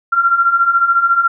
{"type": "beating tone pair", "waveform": "sine", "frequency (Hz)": [1365, 1379], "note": ["F6", "F6"], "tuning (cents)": [-40, -22], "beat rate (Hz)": 14, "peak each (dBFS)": [-16, -11], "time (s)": [0.12, 1.28], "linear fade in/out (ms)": 10, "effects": []}